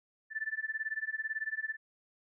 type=tone with tremolo; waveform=sine; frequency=1760 Hz; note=A6; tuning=in tune; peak=-30 dBFS; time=0.3-1.77 s; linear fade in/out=50 ms; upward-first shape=sine; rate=18 Hz; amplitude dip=95%; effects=none